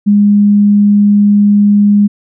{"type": "tone", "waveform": "sine", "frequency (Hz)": 205, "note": "G#3", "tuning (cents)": -22, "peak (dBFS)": -4, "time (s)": [0.06, 2.08], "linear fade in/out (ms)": 20, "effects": []}